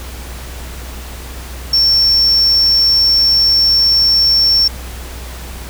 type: tone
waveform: triangle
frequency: 5440 Hz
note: F8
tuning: 46 cents flat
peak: -7 dBFS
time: 1.73-4.68 s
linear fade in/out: 5 ms
effects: added 62 Hz sine -27 dBFS peak until 5.69 s + pink hiss -32 dBFS RMS until 5.69 s